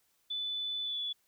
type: tone with pitch glide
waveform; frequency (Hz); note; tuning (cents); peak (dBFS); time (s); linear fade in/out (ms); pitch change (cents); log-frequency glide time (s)
sine; 3491 to 3431; A7 to A7; -14 to -44; -33; 0.3-1.13; 10; -30; 0.83-1.01
effects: white hiss -73 dBFS RMS until 1.27 s